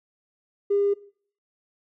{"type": "tone with tanh clipping", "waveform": "triangle", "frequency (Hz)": 403.3, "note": "G4", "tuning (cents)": 49, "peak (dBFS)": -19, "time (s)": [0.7, 0.94], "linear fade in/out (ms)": 10, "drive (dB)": 4, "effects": ["noise-tail reverb RT60 0.5 s tail -19 dB re dry"]}